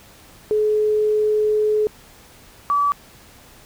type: tone pair in turn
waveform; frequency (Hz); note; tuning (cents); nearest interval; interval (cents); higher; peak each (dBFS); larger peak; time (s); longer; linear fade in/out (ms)
sine; 426.1 / 1149.4; G#4 / D6; +44 / -38; octave + perfect fourth; 1718; second; -15; neither; 0.51-1.87 / 2.7-2.92; first; 0
effects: pink hiss -47 dBFS RMS until 3.65 s